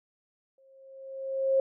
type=tone with exponential growth; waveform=sine; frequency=536 Hz; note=C5; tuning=42 cents sharp; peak=-19 dBFS; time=0.58-1.6 s; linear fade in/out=2 ms; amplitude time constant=220 ms; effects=none